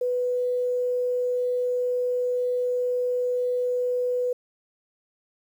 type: tone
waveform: sine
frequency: 495.5 Hz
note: B4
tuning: 6 cents sharp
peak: -22 dBFS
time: 0.01-4.33 s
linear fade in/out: 5 ms
effects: 9-bit